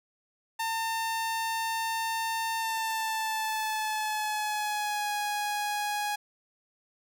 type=tone with pitch glide; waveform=sawtooth; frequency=900 to 830.1 Hz; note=A5 to G#5; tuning=+39 to -1 cents; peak=-25 dBFS; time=0.59-6.16 s; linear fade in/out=10 ms; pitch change=-140 cents; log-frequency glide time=2.59-5.12 s; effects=none